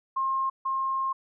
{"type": "tone pair in turn", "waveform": "sine", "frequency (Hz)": [1067, 1067], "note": ["C6", "C6"], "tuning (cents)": [34, 34], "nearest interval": "unison", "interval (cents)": 0, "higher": "neither", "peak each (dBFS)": [-24, -25], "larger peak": "first", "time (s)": [[0.16, 0.5], [0.65, 1.13]], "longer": "second", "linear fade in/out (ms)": 10, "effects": []}